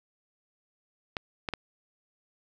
clicks, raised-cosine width 0.3 ms, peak -15 dBFS, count 3, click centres 1.168 / 1.488 / 1.537 s, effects none

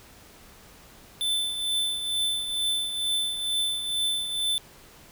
square tone with tremolo, 3528 Hz, A7, 4 cents sharp, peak -23 dBFS, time 1.21-4.58 s, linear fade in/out 0 ms, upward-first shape triangle, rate 2.2 Hz, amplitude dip 60%, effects pink hiss -51 dBFS RMS until 5.11 s

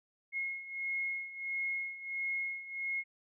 sine beating tone pair, 2160 / 2161.5 Hz, C#7 / C#7, -45 / -44 cents, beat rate 1.5 Hz, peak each -40 / -36 dBFS, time 0.32-3.04 s, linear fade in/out 50 ms, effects none

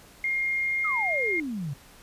sine tone, 2127 Hz, C7, 28 cents sharp, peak -24 dBFS, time 0.24-1.4 s, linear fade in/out 2 ms
sine exponential sweep, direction down, 1343 to 130.81 Hz, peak -29 dBFS, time 0.84-1.74 s, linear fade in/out 10 ms
effects pink hiss -52 dBFS RMS until 2.02 s + resampled to 32000 Hz

